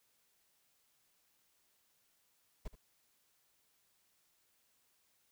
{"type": "noise with echo", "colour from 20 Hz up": "brown", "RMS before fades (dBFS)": -41, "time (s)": [2.65, 2.68], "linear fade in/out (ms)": 5, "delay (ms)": 75, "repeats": 1, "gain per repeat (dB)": -14, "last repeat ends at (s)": 2.755, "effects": ["white hiss -75 dBFS RMS until 5.31 s"]}